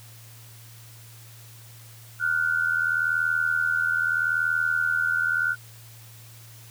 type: tone pair together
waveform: sine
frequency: 1419.2 / 1500 Hz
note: F6 / F#6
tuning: +27 / +23 cents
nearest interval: minor second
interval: 96 cents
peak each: -24 dBFS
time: 2.19-5.56 s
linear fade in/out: 50 ms
effects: added 114 Hz sine -46 dBFS peak until 6.7 s + white hiss -50 dBFS RMS until 6.7 s